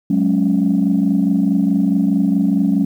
sine chord, F# suspended second, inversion none, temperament equal with one note detuned, 185 / 209.7 / 277.2 Hz, F#3 / G#3 / C#4, 0 / +17 / 0 cents, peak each -16 dBFS, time 0.1-2.85 s, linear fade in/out 5 ms, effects tanh soft clip ceiling -6 dBFS + 8-bit

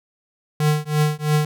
square tone with tremolo, 151.2 Hz, D#3, 49 cents flat, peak -14 dBFS, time 0.6-1.45 s, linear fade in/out 2 ms, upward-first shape triangle, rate 3 Hz, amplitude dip 100%, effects none

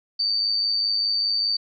sine tone with amplitude modulation, 4593 Hz, D8, 39 cents flat, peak -18 dBFS, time 0.19-1.57 s, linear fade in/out 10 ms, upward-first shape sine, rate 105 Hz, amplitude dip 45%, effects none

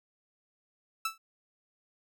sawtooth tone with exponential decay, 1318.5 Hz, E6, in tune, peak -23 dBFS, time 1.05-1.18 s, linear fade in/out 5 ms, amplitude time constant 28 ms, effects none

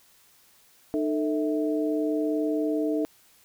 sine tone cluster, 304.9 / 445.6 / 649 Hz, D#4 / A4 / E5, -35 / +22 / -27 cents, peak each -25 / -29 / -32 dBFS, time 0.94-3.05 s, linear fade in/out 0 ms, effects white hiss -59 dBFS RMS until 3.44 s

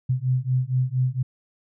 sine beating tone pair, 126.1 / 130.4 Hz, B2 / C3, +36 / -5 cents, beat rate 4.3 Hz, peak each -23 dBFS, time 0.09-1.23 s, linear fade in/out 10 ms, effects none

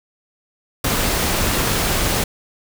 pink noise, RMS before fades -19 dBFS, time 0.84-2.24 s, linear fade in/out 5 ms, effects none

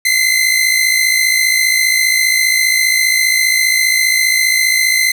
sawtooth tone pair together, 2035 / 2090 Hz, C7 / C7, -49 / -2 cents, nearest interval unison, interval 47 cents, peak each -10 dBFS, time 0.05-5.12 s, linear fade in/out 5 ms, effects none

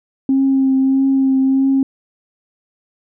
sine tone with vibrato, 267.6 Hz, C4, 39 cents sharp, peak -10 dBFS, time 0.29-1.83 s, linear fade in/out 2 ms, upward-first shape triangle, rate 1.6 Hz, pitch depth 19 cents each way, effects tanh soft clip ceiling -6 dBFS

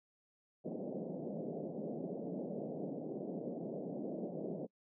pink band-pass noise, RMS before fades -42 dBFS, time 0.64-4.67 s, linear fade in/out 20 ms, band 160 to 640 Hz, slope 48 dB/octave, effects noise-tail reverb RT60 0.1 s tail -26 dB re dry

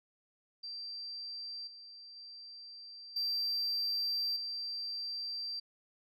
sine tone with level steps, 4699 Hz, D8, in tune, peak -40 / -49 / -47 / -29 / -36 dBFS, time 0.63-5.6 s, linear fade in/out 10 ms, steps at 1.67 / 2.16 / 3.16 / 4.36 s, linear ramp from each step 5 ms, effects tanh soft clip ceiling -30 dBFS

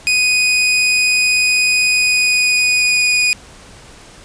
sawtooth tone with pitch glide, 2489 to 2470 Hz, D#7 to D#7, 0 to -13 cents, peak -8 dBFS, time 0.07-3.33 s, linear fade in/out 0 ms, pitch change -13 cents, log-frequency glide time 1.86-3 s, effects pink hiss -40 dBFS RMS until 4.24 s + resampled to 22050 Hz

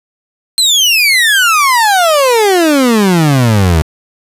30% pulse exponential sweep, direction down, 4186 to 75.8 Hz, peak -4 dBFS, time 0.58-3.82 s, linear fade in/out 0 ms, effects resampled to 32000 Hz + 7-bit

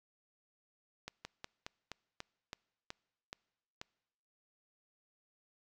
slowing click train, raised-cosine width 0.2 ms, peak -25 dBFS, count 10, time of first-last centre 1.08-3.815 s, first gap 170 ms, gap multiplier 1.14, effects noise-tail reverb RT60 1.0 s tail -26 dB re dry

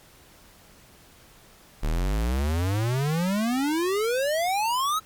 square exponential sweep, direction up, 35.95 to 1314 Hz, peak -23 dBFS, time 1.82-5 s, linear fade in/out 20 ms, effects pink hiss -53 dBFS RMS until 5.05 s + MP3 96 kbps

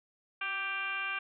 sine tone with frequency modulation, 1970 Hz, B6, 5 cents flat, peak -32 dBFS, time 0.41-1.19 s, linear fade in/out 5 ms, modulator 399 Hz, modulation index 2.2, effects none

